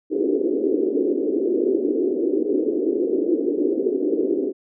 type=band-pass noise; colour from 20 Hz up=pink; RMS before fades=-21 dBFS; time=0.1-4.53 s; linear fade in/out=50 ms; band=290 to 440 Hz; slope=48 dB/octave; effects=none